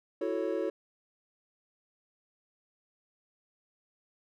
triangle chord, F# minor seventh, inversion third, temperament equal, 329.6 / 370 / 440 / 554.4 Hz, E4 / F#4 / A4 / C#5, 0 / 0 / 0 / 0 cents, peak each -33 dBFS, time 0.21-0.7 s, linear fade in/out 5 ms, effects none

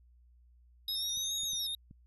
sine linear two-way sweep, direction up then down, 5010 to 6790 to 5170 Hz, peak -37 dBFS, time 0.88-1.67 s, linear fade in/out 5 ms, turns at 1.42 s
square tone with vibrato, 3729 Hz, A#7, in tune, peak -35 dBFS, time 0.88-1.75 s, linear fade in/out 2 ms, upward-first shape square, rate 7 Hz, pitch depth 24 cents each way
clicks, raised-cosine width 5 ms, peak -44 / -44 / -42 / -39 dBFS, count 4, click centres 1.174 / 1.434 / 1.533 / 1.911 s
effects added 60 Hz sine -59 dBFS peak until 2.06 s

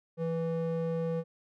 triangle ring-modulated tone, 329.6 Hz, E4, in tune, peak -24 dBFS, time 0.17-1.24 s, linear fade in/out 50 ms, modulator 163 Hz, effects none

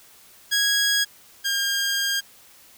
15% pulse tone pair in turn, 1650 / 1611.4 Hz, G#6 / G6, -12 / +47 cents, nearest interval unison, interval 41 cents, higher first, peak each -12 / -15 dBFS, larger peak first, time 0.51-1.05 / 1.44-2.21 s, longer second, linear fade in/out 20 ms, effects white hiss -51 dBFS RMS until 2.77 s

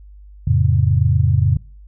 sine chord, F augmented, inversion none, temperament just, 87.31 / 109.13 / 136.42 Hz, F2 / A2 / C#3, 0 / -14 / -27 cents, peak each -16 dBFS, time 0.47-1.57 s, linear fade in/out 5 ms, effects noise-tail reverb RT60 0.4 s tail -23 dB re dry + added 50 Hz sine -38 dBFS peak until 1.87 s

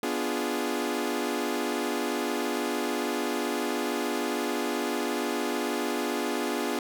sawtooth chord, B diminished seventh, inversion none, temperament equal, 246.9 / 293.7 / 349.2 / 415.3 Hz, B3 / D4 / F4 / Ab4, 0 / 0 / 0 / 0 cents, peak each -29 dBFS, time 0.03-6.79 s, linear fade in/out 2 ms, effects none

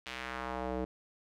square tone with band-pass filter sweep, 63.4 Hz, B1, 46 cents sharp, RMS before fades -38 dBFS, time 0.06-0.85 s, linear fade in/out 5 ms, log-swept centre 3000 to 410 Hz, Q 1.3, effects none

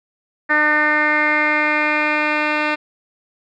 10% pulse tone with low-pass filter sweep, 301.8 Hz, D4, 47 cents sharp, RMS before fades -17 dBFS, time 0.49-2.76 s, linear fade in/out 20 ms, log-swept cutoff 1800 to 2800 Hz, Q 6, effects none

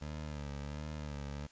20% pulse tone with vibrato, 73.6 Hz, D2, 4 cents sharp, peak -35 dBFS, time 0.01-1.47 s, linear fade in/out 10 ms, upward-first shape sine, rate 1.4 Hz, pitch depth 71 cents each way, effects white hiss -63 dBFS RMS until 1.51 s + resampled to 16000 Hz

